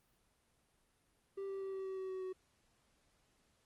triangle tone with pitch steps, 392 / 389.3 / 386.6 / 383.9 / 381.3 / 378.6 / 376 / 373.4 Hz, G4 / G4 / G4 / G4 / G4 / F#4 / F#4 / F#4, 0 / -12 / -24 / -36 / -48 / +40 / +28 / +16 cents, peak -38 dBFS, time 1.37-2.33 s, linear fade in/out 10 ms, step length 120 ms, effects pink hiss -75 dBFS RMS until 3.65 s + Opus 32 kbps

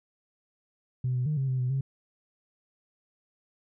sine tone with pitch steps, 126.9 / 125.2 / 152.1 / 134.5 / 129.5 / 125.8 / 135.1 Hz, B2 / B2 / D#3 / C3 / C3 / B2 / C#3, +47 / +24 / -39 / +48 / -17 / +32 / -44 cents, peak -24 dBFS, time 1.04-1.81 s, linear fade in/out 5 ms, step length 110 ms, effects tanh soft clip ceiling -21 dBFS

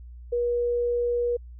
sine tone, 480.7 Hz, B4, 47 cents flat, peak -22 dBFS, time 0.32-1.37 s, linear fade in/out 10 ms, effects added 60 Hz sine -40 dBFS peak until 1.59 s

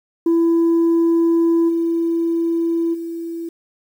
sine tone with level steps, 334 Hz, E4, 23 cents sharp, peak -10 / -15 / -24 dBFS, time 0.26-3.49 s, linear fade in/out 5 ms, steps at 1.68 / 2.93 s, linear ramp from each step 20 ms, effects tanh soft clip ceiling -11 dBFS + 8-bit

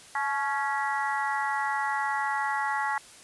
harmonic tone with a mistuned harmonic, 277.2 Hz, C#4, in tune, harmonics 3 / 4 / 5 / 6 / 7, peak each -29 / -33 / -35 / -35 / -33 dBFS, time 0.15-2.98 s, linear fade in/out 2 ms, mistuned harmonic 3, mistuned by +44 cents, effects white hiss -50 dBFS RMS until 3.23 s + resampled to 24000 Hz

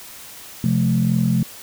sine chord, F major, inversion second, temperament equal with one note detuned, 130.81 / 174.61 / 216.5 Hz, C3 / F3 / A3, 0 / 0 / -28 cents, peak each -19 dBFS, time 0.64-1.43 s, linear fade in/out 2 ms, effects tanh soft clip ceiling -7 dBFS + white hiss -39 dBFS RMS until 1.62 s

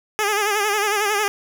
10% pulse tone with vibrato, 415.3 Hz, G#4, in tune, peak -10 dBFS, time 0.19-1.28 s, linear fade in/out 0 ms, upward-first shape sine, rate 11 Hz, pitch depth 74 cents each way, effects none

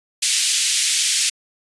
white band-pass noise, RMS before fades -19 dBFS, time 0.22-1.3 s, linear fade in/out 10 ms, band 2300 to 9200 Hz, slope 24 dB/octave, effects resampled to 24000 Hz

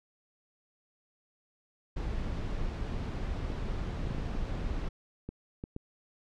brown noise, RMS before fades -34 dBFS, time 1.96-4.89 s, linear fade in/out 10 ms
clicks, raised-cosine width 3 ms, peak -25 dBFS, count 10, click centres 3.502 / 4.041 / 4.072 / 4.109 / 4.148 / 4.183 / 4.352 / 5.29 / 5.639 / 5.764 s
effects low-pass 5000 Hz 12 dB/octave

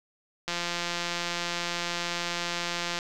click train, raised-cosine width 0.2 ms, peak -13 dBFS, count 435, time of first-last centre 0.48-2.989 s, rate 173 Hz, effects none

